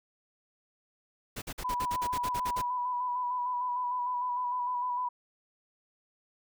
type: noise bursts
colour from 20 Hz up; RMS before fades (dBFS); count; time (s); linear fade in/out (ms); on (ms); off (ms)
pink; -38; 12; 1.36-2.619; 10; 60; 49
type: tone with vibrato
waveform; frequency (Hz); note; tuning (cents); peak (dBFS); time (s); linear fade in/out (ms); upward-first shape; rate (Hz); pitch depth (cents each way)
sine; 987.8; B5; 0; -29; 1.64-5.09; 10; square; 6.6; 23
effects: none